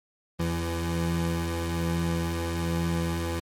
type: tone pair together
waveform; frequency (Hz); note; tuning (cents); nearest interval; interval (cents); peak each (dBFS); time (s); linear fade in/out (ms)
25% pulse; 83.62 / 168.4; E2 / E3; +25 / +37; octave; 1212; -25; 0.39-3.4; 10
effects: MP3 64 kbps